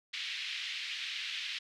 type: band-pass noise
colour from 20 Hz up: white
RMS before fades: -39 dBFS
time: 0.13-1.59 s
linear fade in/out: 10 ms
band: 2100 to 3700 Hz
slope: 24 dB/octave
effects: none